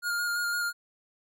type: tone with vibrato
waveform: square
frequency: 1419 Hz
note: F6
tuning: 27 cents sharp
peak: -28 dBFS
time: 0.02-0.73 s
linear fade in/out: 50 ms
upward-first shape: square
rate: 5.9 Hz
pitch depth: 16 cents each way
effects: none